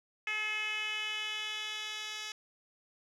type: tone with band-pass filter sweep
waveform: 10% pulse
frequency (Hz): 427.6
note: A4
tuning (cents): -49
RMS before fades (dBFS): -37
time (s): 0.27-2.32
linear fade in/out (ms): 2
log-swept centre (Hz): 2400 to 4200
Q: 3.6
effects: none